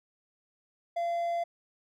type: tone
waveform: triangle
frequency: 685 Hz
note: F5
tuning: 34 cents flat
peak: -26 dBFS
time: 0.96-1.44 s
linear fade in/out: 10 ms
effects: none